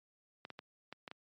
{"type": "clicks", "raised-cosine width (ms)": 0.3, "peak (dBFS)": -29, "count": 6, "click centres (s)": [0.451, 0.503, 0.591, 0.926, 1.078, 1.114], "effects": ["high-pass 150 Hz 12 dB/octave", "MP3 48 kbps"]}